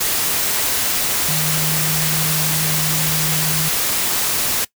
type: tone in noise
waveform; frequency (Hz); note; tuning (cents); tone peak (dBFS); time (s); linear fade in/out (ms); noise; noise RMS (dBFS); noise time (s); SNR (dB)
sine; 155.56; D#3; 0; -22; 1.28-3.69; 10; white; -19; 0-4.65; -6
effects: noise-tail reverb RT60 0.1 s tail -20 dB re dry